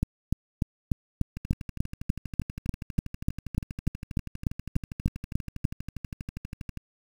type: two click trains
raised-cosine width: 5 ms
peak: -23 / -11 dBFS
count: 68 / 20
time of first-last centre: 1.37-6.773 / 0.03-5.651 s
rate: 12.4 / 3.38 Hz
effects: 7-bit